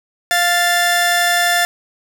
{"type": "tone pair together", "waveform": "sawtooth", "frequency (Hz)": [697.7, 1760], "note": ["F5", "A6"], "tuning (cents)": [-2, 0], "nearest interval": "octave + major third", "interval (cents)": 1602, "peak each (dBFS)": -12, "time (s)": [0.31, 1.65], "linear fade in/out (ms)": 0, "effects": []}